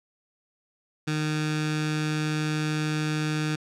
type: tone with notch filter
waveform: 15% pulse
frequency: 153.5 Hz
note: D#3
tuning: 23 cents flat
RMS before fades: -27 dBFS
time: 1.07-3.56 s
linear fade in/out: 10 ms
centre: 580 Hz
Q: 0.73
effects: low-pass 7000 Hz 12 dB/octave